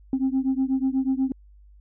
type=beating tone pair; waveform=sine; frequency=261.6 / 269.8 Hz; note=C4 / C#4; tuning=0 / -47 cents; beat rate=8.2 Hz; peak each=-22 / -23 dBFS; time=0.13-1.32 s; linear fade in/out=2 ms; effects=tanh soft clip ceiling -16 dBFS + added 50 Hz sine -48 dBFS peak until 1.8 s